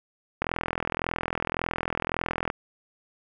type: click train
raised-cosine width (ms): 0.5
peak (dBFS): -11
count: 88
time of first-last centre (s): 0.42-2.501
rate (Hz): 41.8
effects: none